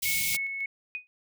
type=band-stop noise; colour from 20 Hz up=white; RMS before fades=-29 dBFS; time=0.02-0.37 s; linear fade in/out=10 ms; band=200 to 2100 Hz; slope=96 dB/octave
type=tone with tremolo; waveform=sine; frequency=2200 Hz; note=C#7; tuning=14 cents flat; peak=-28 dBFS; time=0.05-0.66 s; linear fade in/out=5 ms; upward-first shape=square; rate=3.6 Hz; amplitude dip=35%
type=clicks; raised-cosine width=0.5 ms; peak=-34 / -28 dBFS; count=2; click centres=0.343 / 0.348 s
type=tone with exponential decay; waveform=sine; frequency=2489 Hz; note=D#7; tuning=in tune; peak=-28 dBFS; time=0.95-1.07 s; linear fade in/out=0 ms; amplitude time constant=26 ms
effects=none